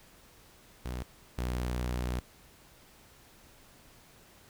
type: tone pair in turn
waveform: sawtooth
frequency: 61.74 / 61.35 Hz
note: B1 / B1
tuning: 0 / -11 cents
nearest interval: unison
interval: 11 cents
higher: first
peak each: -31 / -27 dBFS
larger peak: second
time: 0.85-1.03 / 1.38-2.2 s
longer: second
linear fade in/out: 5 ms
effects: pink hiss -58 dBFS RMS until 4.49 s